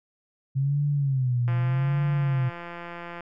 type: tone with vibrato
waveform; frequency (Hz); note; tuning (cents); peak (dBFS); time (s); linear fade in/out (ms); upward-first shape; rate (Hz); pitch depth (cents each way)
sine; 132.6; C3; +23; -21; 0.55-2.5; 20; sine; 0.82; 160
type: click train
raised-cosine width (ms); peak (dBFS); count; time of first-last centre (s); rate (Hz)
0.5; -23; 298; 1.48-3.207; 172
effects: none